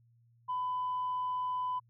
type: tone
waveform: sine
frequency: 1002 Hz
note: B5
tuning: 25 cents sharp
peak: -30 dBFS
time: 0.48-1.8 s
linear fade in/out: 20 ms
effects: tanh soft clip ceiling -28 dBFS + added 117 Hz sine -63 dBFS peak until 1.89 s